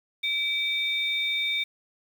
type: tone pair together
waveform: sine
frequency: 2307 / 3650 Hz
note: D7 / A#7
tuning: -31 / -37 cents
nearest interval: minor sixth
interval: 794 cents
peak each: -27 dBFS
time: 0.23-1.64 s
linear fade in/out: 10 ms
effects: 8-bit